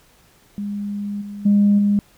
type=tone with level steps; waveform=sine; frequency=203.9 Hz; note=G#3; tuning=32 cents flat; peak=-23 / -29 / -10 / -13 dBFS; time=0.58-1.99 s; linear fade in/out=0 ms; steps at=1.21 / 1.45 / 1.78 s; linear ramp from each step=10 ms; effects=tanh soft clip ceiling -7 dBFS + pink hiss -54 dBFS RMS until 2.17 s